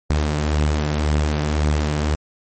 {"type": "beating tone pair", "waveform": "sawtooth", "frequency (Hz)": [73.42, 75.32], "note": ["D2", "D2"], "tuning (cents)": [0, 44], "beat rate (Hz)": 1.9, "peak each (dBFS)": [-21, -14], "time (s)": [0.1, 2.15], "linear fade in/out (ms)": 0, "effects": ["MP3 32 kbps"]}